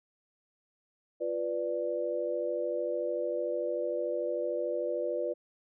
sine chord, B diminished, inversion second, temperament equal, 349.2 / 493.9 / 587.3 Hz, F4 / B4 / D5, 0 / 0 / 0 cents, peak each -36 / -33 / -33 dBFS, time 1.2-5.34 s, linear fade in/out 20 ms, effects none

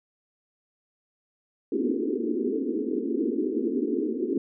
pink band-pass noise, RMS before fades -27 dBFS, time 1.72-4.38 s, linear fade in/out 5 ms, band 230 to 440 Hz, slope 96 dB/octave, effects none

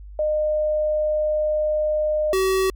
sine / square tone pair in turn, 610 / 380.1 Hz, D#5 / F#4, -34 / +47 cents, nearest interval minor sixth, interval 819 cents, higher first, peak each -18 dBFS, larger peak neither, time 0.19-2.33 / 2.33-2.7 s, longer first, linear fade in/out 2 ms, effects added 50 Hz sine -36 dBFS peak until 2.75 s + MP3 96 kbps

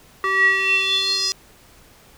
square tone with band-pass filter sweep, 384.8 Hz, G4, 32 cents flat, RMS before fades -19 dBFS, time 0.24-1.32 s, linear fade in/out 0 ms, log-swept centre 1500 to 5400 Hz, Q 8.2, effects pink hiss -50 dBFS RMS until 2.17 s

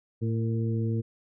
harmonic tone with a mistuned harmonic, 112.7 Hz, A2, 42 cents sharp, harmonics 1 / 2 / 3 / 4, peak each -26 / -32 / -36 / -38 dBFS, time 0.21-1.02 s, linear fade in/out 20 ms, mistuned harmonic 4, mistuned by +27 cents, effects none

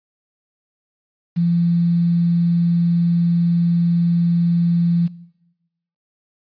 sine tone with quantisation, 171 Hz, F3, 36 cents flat, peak -14 dBFS, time 1.36-5.08 s, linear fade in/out 20 ms, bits 7, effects noise-tail reverb RT60 1.0 s tail -20 dB re dry + resampled to 11025 Hz

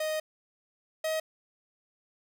45% pulse tone pair in turn, 622.3 / 632.8 Hz, D#5 / D#5, 0 / +29 cents, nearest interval unison, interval 29 cents, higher second, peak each -29 / -28 dBFS, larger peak second, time 0-0.2 / 1.04-1.2 s, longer first, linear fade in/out 5 ms, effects none

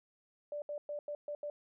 sine tone bursts at uneven times, 587.3 Hz, D5, in tune, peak -37 dBFS, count 6, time 0.52-0.62 / 0.69-0.78 / 0.89-0.99 / 1.08-1.15 / 1.28-1.35 / 1.43-1.5 s, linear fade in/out 2 ms, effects none

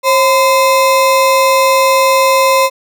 square ring-modulated tone, 779 Hz, G5, 11 cents flat, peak -5 dBFS, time 0.03-2.7 s, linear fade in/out 50 ms, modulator 242 Hz, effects none

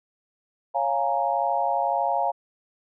sine chord, Bb minor seventh, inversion first, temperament equal, 554.4 / 698.5 / 830.6 / 932.3 Hz, Db5 / F5 / Ab5 / Bb5, 0 / 0 / 0 / 0 cents, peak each -29 / -25 / -26 / -28 dBFS, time 0.74-2.32 s, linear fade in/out 20 ms, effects none

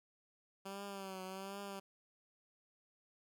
10% pulse tone with vibrato, 193.5 Hz, G3, 22 cents flat, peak -36 dBFS, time 0.65-1.8 s, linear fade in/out 10 ms, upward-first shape triangle, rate 1.3 Hz, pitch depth 70 cents each way, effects none

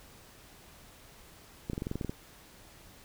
clicks, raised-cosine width 3 ms, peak -21 dBFS, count 10, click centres 1.699 / 1.733 / 1.779 / 1.821 / 1.869 / 1.914 / 1.956 / 2.012 / 2.047 / 2.095 s, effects pink hiss -55 dBFS RMS until 3.04 s

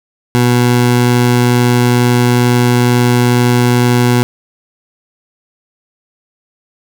20% pulse tone, 122.2 Hz, B2, 18 cents flat, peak -3 dBFS, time 0.35-4.23 s, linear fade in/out 0 ms, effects none

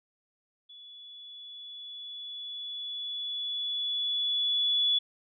sine tone with level ramp, 3422 Hz, A7, 49 cents flat, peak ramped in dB -47 to -22 dBFS, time 0.69-4.99 s, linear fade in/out 10 ms, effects none

